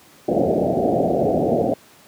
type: low-pass noise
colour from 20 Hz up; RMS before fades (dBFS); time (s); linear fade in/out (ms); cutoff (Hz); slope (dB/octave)
white; -18; 0.28-1.74; 5; 740; 96
effects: pink hiss -49 dBFS RMS until 2.07 s + high-pass 150 Hz 12 dB/octave